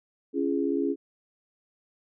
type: chord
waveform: sine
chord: C# minor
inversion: none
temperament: equal with one note detuned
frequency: 277.2 / 338.3 / 415.3 Hz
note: C#4 / E4 / G#4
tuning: 0 / +45 / 0 cents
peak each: -27 / -29 / -29 dBFS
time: 0.33-0.96 s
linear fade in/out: 50 ms
effects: none